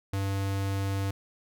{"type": "tone", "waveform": "square", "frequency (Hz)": 98, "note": "G2", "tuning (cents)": 0, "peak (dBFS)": -28, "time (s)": [0.13, 1.11], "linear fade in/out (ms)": 5, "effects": []}